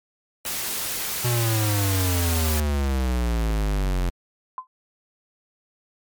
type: noise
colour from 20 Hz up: white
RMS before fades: -28 dBFS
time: 0.45-2.6 s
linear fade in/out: 2 ms
type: exponential sweep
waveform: square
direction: down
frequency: 123.47 to 43.65 Hz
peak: -21 dBFS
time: 1.24-4.1 s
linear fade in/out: 10 ms
type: tone with exponential decay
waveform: sine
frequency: 1028 Hz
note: C6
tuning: 31 cents flat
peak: -24 dBFS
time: 4.58-4.67 s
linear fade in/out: 1 ms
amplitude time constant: 19 ms
effects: MP3 96 kbps